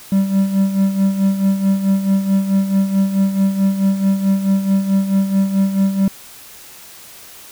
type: tone with tremolo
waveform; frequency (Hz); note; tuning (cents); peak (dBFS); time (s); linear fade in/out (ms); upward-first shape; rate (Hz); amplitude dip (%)
triangle; 194.6; G3; -12; -8; 0.12-6.08; 2; sine; 4.6; 65
effects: white hiss -39 dBFS RMS until 7.51 s